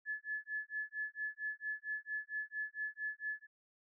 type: tone with tremolo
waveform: sine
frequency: 1719 Hz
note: A6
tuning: 41 cents flat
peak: -35 dBFS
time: 0.05-3.47 s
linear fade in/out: 50 ms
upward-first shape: sine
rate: 4.4 Hz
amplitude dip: 100%
effects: none